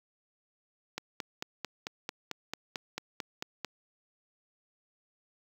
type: click train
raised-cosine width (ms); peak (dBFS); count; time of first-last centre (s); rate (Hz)
0.2; -17; 13; 0.98-3.647; 4.5
effects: high-pass 80 Hz 12 dB/octave + 8-bit